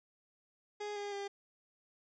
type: tone with pitch steps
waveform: 30% pulse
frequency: 415.3 / 407.7 / 400.2 Hz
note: G#4 / G#4 / G4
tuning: 0 / -32 / +36 cents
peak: -36 dBFS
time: 0.8-1.28 s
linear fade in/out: 10 ms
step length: 160 ms
effects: resampled to 16000 Hz